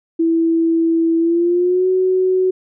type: tone with pitch glide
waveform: sine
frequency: 329.6 to 372.1 Hz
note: E4 to F#4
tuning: 0 to +10 cents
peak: -12 dBFS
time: 0.19-2.51 s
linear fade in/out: 10 ms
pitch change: +210 cents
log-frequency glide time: 1.18-1.88 s
effects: none